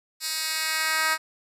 10% pulse tone with high-pass filter sweep, 316.4 Hz, D#4, 29 cents sharp, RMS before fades -26 dBFS, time 0.2-1.18 s, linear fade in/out 50 ms, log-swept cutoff 4400 to 1300 Hz, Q 1, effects resampled to 32000 Hz

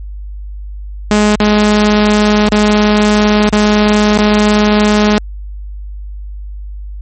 sawtooth tone with dropouts, 210 Hz, G#3, 19 cents sharp, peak -3 dBFS, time 1.11-5.18 s, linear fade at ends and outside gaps 0 ms, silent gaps 1.355-1.402 / 2.488-2.521 / 3.491-3.527 / 4.175-4.188 s, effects added 50 Hz sine -22 dBFS peak until 7.01 s + MP3 32 kbps

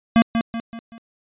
square tone with echo, 229.8 Hz, A#3, 25 cents flat, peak -11 dBFS, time 0.16-0.22 s, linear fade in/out 0 ms, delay 190 ms, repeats 4, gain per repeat -7 dB, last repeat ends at 0.98 s, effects resampled to 8000 Hz

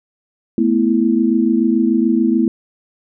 sine chord, A suspended second, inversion none, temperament equal, 220 / 246.9 / 329.6 Hz, A3 / B3 / E4, 0 / 0 / 0 cents, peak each -16 dBFS, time 0.58-2.48 s, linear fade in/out 2 ms, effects none

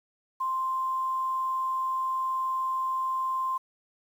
sine tone with quantisation, 1046.5 Hz, C6, in tune, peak -26 dBFS, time 0.4-3.58 s, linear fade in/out 10 ms, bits 9, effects none

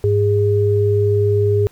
sine tone pair together, 102.47 / 409.9 Hz, G#2 / G#4, -23 / -23 cents, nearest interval 2 octaves, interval 2400 cents, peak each -15 dBFS, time 0.04-1.67 s, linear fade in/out 0 ms, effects pink hiss -51 dBFS RMS until 1.71 s

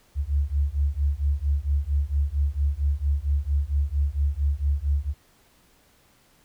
sine beating tone pair, 69.3 / 73.7 Hz, C#2 / D2, 0 / +7 cents, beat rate 4.4 Hz, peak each -24 dBFS, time 0.15-5.14 s, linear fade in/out 50 ms, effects pink hiss -60 dBFS RMS until 6.44 s

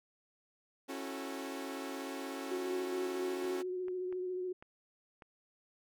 sawtooth chord, F# minor seventh, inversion second, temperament equal with one note detuned, 273.4 / 329.6 / 370 / 440 Hz, C#4 / E4 / F#4 / A4, -24 / 0 / 0 / 0 cents, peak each -38 / -44 / -42 / -44 dBFS, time 0.88-3.63 s, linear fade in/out 20 ms
sine tone with vibrato, 366 Hz, F#4, 19 cents flat, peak -35 dBFS, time 2.51-4.53 s, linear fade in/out 10 ms, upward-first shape sine, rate 14 Hz, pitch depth 24 cents each way
clicks, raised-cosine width 0.5 ms, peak -37 dBFS, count 5, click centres 3.444 / 3.883 / 4.126 / 4.625 / 5.222 s
effects none

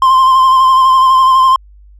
triangle tone with vibrato, 1046.5 Hz, C6, in tune, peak -3 dBFS, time 0.02-1.56 s, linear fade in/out 2 ms, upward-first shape sine, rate 12 Hz, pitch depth 30 cents each way, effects added 50 Hz sine -37 dBFS peak until 1.99 s

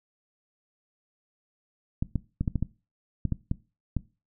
clicks, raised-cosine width 5 ms, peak -14 dBFS, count 10, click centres 2.025 / 2.157 / 2.41 / 2.478 / 2.557 / 2.626 / 3.253 / 3.323 / 3.514 / 3.967 s, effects noise-tail reverb RT60 0.3 s tail -19 dB re dry

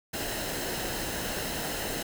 pink noise with comb filter, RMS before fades -33 dBFS, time 0.13-2.03 s, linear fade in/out 10 ms, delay 0.86 ms, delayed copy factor -0.5, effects none

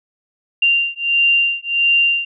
sine beating tone pair, 2779 / 2780.5 Hz, F7 / F7, -9 / -8 cents, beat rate 1.5 Hz, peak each -16 dBFS, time 0.62-2.25 s, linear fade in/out 5 ms, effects none

